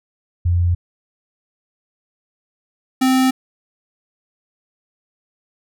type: tone pair in turn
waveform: sine / square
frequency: 87.31 / 260.1 Hz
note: F2 / C4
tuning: 0 / -10 cents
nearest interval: octave + perfect fifth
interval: 1890 cents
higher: second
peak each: -13 dBFS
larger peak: neither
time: 0.45-0.75 / 3.01-3.31 s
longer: neither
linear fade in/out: 10 ms
effects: none